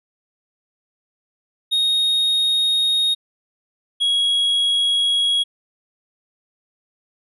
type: tone pair in turn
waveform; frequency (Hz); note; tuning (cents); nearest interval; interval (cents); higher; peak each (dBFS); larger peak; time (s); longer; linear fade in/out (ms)
triangle; 3729 / 3316; A#7 / G#7; 0 / -3; major second; 203; first; -14; neither; 1.71-3.15 / 4-5.44; neither; 20
effects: resampled to 32000 Hz